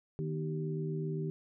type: harmonic tone with a mistuned harmonic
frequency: 77.6 Hz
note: D#2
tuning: 4 cents flat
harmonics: 2 / 3 / 4 / 5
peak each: -34 / -45 / -46 / -39 dBFS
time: 0.19-1.3 s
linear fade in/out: 0 ms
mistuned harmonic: 3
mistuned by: +75 cents
effects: none